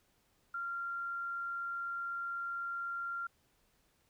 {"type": "tone", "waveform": "sine", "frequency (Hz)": 1384, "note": "F6", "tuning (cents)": -16, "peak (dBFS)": -36, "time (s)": [0.54, 3.27], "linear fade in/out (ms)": 5, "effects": ["pink hiss -73 dBFS RMS until 4.09 s"]}